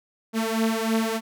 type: beating tone pair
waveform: sawtooth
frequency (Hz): 222.5 / 225.7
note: A3 / A3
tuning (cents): +20 / +44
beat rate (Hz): 3.2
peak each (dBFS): -20 / -22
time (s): 0.33-1.21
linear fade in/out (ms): 50
effects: none